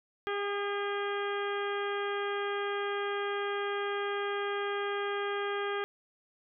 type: harmonic tone with a mistuned harmonic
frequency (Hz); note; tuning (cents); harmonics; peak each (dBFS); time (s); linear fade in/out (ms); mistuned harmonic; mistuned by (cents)
404; G#4; -48; 1 / 2 / 3 / 4 / 5 / 6 / 7 / 8; -33 / -40 / -38 / -39 / -44 / -47 / -51 / -45; 0.27-5.84; 0; 3; +19
effects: none